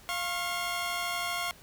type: tone pair together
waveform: 15% pulse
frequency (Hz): 698.5 / 1084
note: F5 / C#6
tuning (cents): 0 / -39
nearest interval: minor sixth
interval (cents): 761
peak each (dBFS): -27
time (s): 0.09-1.51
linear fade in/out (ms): 0
effects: pink hiss -54 dBFS RMS until 1.62 s